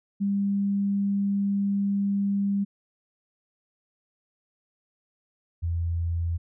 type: tone pair in turn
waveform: sine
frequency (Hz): 199.6 / 84.51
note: G3 / E2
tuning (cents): +32 / +44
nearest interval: octave + minor third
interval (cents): 1488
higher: first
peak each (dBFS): -22 / -24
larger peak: first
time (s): 0.2-2.65 / 5.62-6.38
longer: first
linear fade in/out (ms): 20
effects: none